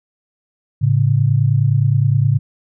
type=tone pair together; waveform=sine; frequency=109.76 / 139.4 Hz; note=A2 / C#3; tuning=-4 / +10 cents; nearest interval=major third; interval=414 cents; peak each=-14 dBFS; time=0.81-2.39 s; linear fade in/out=20 ms; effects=none